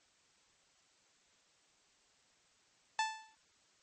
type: tone with exponential decay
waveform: sawtooth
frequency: 878 Hz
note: A5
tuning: 4 cents flat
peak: -25 dBFS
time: 2.99-3.35 s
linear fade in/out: 1 ms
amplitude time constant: 78 ms
effects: white hiss -70 dBFS RMS until 3.82 s + MP3 32 kbps